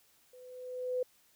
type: tone with level ramp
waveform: sine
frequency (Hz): 503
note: B4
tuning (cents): +32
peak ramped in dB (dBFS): -52 to -28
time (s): 0.33-1.03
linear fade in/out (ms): 5
effects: white hiss -67 dBFS RMS until 1.35 s